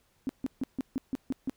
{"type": "tone bursts", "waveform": "sine", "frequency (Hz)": 263.3, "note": "C4", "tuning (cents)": 11, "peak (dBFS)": -27, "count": 8, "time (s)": [0.27, 1.496], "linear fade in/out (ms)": 0, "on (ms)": 22, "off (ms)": 150, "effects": ["pink hiss -69 dBFS RMS until 1.56 s"]}